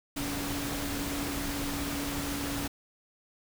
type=tone in noise; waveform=sine; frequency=283.5 Hz; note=C#4; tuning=39 cents sharp; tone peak=-35 dBFS; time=0.16-2.68 s; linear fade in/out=10 ms; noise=pink; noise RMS=-35 dBFS; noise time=0.16-2.68 s; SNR=-3 dB; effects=none